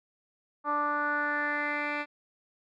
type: tone with low-pass filter sweep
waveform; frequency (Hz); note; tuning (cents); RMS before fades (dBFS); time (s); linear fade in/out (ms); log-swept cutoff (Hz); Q
10% pulse; 293.7; D4; 0; -30; 0.64-2.06; 50; 1100 to 2600; 4.9
effects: none